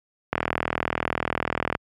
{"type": "click train", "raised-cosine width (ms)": 0.5, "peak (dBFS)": -6, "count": 58, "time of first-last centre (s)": [0.33, 1.751], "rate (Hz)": 40.1, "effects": ["high-pass 60 Hz 12 dB/octave", "MP3 96 kbps"]}